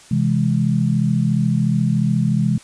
sine chord, C augmented, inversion none, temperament equal, 130.81 / 164.81 / 207.7 Hz, C3 / E3 / G#3, 0 / 0 / 0 cents, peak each -19 dBFS, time 0.11-2.58 s, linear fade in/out 5 ms, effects white hiss -45 dBFS RMS until 2.63 s + resampled to 22050 Hz

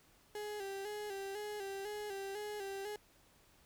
35% pulse tone with vibrato, 405 Hz, G#4, 43 cents flat, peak -39 dBFS, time 0.35-2.96 s, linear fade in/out 2 ms, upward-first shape square, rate 2 Hz, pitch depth 58 cents each way, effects pink hiss -67 dBFS RMS until 3.65 s

